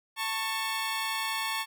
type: tone pair together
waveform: 15% pulse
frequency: 889 / 1103.7 Hz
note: A5 / C#6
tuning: +18 / -8 cents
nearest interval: major third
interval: 374 cents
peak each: -26 dBFS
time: 0.16-1.66 s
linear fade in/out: 50 ms
effects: none